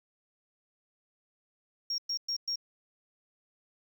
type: tone bursts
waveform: triangle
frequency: 5570 Hz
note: F8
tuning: 5 cents flat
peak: -27 dBFS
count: 4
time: 1.9-2.558 s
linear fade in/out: 5 ms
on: 82 ms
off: 110 ms
effects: tanh soft clip ceiling -27 dBFS